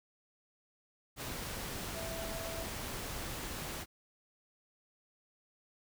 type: tone in noise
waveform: sine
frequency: 659.3 Hz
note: E5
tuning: in tune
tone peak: -43 dBFS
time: 1.93-2.66 s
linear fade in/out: 50 ms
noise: pink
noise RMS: -41 dBFS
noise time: 1.16-3.86 s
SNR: -5 dB
effects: none